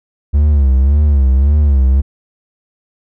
triangle tone with vibrato, 69.8 Hz, C#2, 13 cents sharp, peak -5 dBFS, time 0.33-2.02 s, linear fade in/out 20 ms, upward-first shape sine, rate 1.8 Hz, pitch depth 120 cents each way, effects none

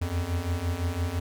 square beating tone pair, 82.9 / 88.8 Hz, E2 / F2, +10 / +29 cents, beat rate 5.9 Hz, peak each -32 / -29 dBFS, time 0.01-1.2 s, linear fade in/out 10 ms, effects none

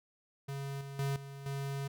square tone with level steps, 138.59 Hz, C#3, in tune, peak -38 / -43 / -32 / -45 / -36 dBFS, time 0.48-1.88 s, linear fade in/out 10 ms, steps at 0.81 / 0.99 / 1.16 / 1.46 s, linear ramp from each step 2 ms, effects none

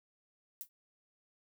violet noise with exponential decay, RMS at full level -38 dBFS, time 0.61-0.69 s, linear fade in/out 0 ms, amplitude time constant 16 ms, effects none

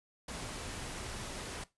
pink noise, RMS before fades -42 dBFS, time 0.28-1.64 s, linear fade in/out 5 ms, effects noise-tail reverb RT60 0.2 s tail -17 dB re dry + resampled to 24000 Hz

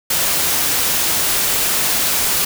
white noise, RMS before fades -17 dBFS, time 0.1-2.45 s, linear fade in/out 5 ms, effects none

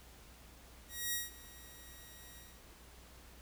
5% pulse tone with ADSR envelope, 1900 Hz, A#6, 33 cents sharp, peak -23 dBFS, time 0.88-2.63 s, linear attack 250 ms, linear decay 170 ms, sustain -21 dB, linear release 250 ms, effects added 60 Hz sine -59 dBFS peak until 3.41 s + pink hiss -59 dBFS RMS until 3.41 s

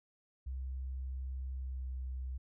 sine tone with pitch glide, 65.2 to 64.34 Hz, C2 to C2, -5 to -28 cents, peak -37 dBFS, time 0.46-2.38 s, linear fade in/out 10 ms, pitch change -23 cents, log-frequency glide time 1.55-1.87 s, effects none

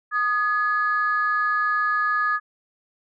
sine tone pair together, 1236.6 / 1694 Hz, D#6 / G#6, -11 / +34 cents, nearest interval perfect fourth, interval 545 cents, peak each -21 / -22 dBFS, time 0.11-2.4 s, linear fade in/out 50 ms, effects tanh soft clip ceiling -12 dBFS

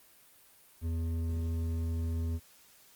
sine tone with hard clipping, 82.41 Hz, E2, in tune, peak -32 dBFS, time 0.81-2.4 s, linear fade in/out 50 ms, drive 9 dB, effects white hiss -60 dBFS RMS until 2.95 s + Opus 32 kbps

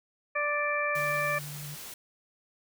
harmonic tone, 587.3 Hz, D5, in tune, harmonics 1 / 2 / 3 / 4, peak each -32 / -32 / -32 / -32 dBFS, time 0.35-1.39 s, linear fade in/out 10 ms
sine tone with vibrato, 146.83 Hz, D3, in tune, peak -39 dBFS, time 0.95-1.76 s, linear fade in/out 20 ms, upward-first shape triangle, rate 12 Hz, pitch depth 22 cents each way
white noise, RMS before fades -43 dBFS, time 0.95-1.94 s, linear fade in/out 2 ms
effects none

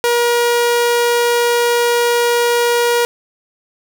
sawtooth tone, 476.8 Hz, A#4, 39 cents sharp, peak -8 dBFS, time 0.04-3.05 s, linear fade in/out 0 ms, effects none

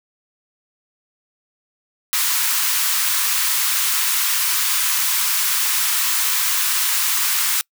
white high-pass noise, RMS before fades -19 dBFS, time 2.13-7.61 s, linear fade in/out 0 ms, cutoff 940 Hz, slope 48 dB/octave, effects noise-tail reverb RT60 0.1 s tail -26 dB re dry

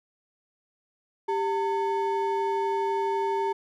triangle ring-modulated tone, 650 Hz, E5, 24 cents flat, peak -19 dBFS, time 1.28-3.53 s, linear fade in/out 10 ms, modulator 256 Hz, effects none

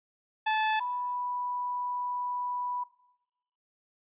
sawtooth / sine tone pair in turn, 869 / 985.2 Hz, A5 / B5, -22 / -5 cents, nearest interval major second, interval 217 cents, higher second, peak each -21 / -30 dBFS, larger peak first, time 0.46-0.8 / 0.8-2.84 s, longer second, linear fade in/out 10 ms, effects noise-tail reverb RT60 0.9 s tail -18 dB re dry + resampled to 8000 Hz

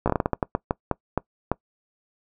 slowing click train, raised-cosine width 1 ms, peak -7 dBFS, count 14, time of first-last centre 0.06-1.516 s, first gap 16 ms, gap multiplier 1.29, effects noise-tail reverb RT60 0.1 s tail -23 dB re dry

